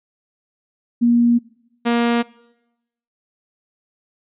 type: tone pair in turn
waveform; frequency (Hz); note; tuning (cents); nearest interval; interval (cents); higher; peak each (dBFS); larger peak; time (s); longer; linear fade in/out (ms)
sine / sawtooth; 237.5 / 236.1; A#3 / A#3; +33 / +22; unison; 11; first; -11; neither; 1.01-1.39 / 1.85-2.23; neither; 20
effects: noise-tail reverb RT60 0.9 s tail -22 dB re dry + resampled to 8000 Hz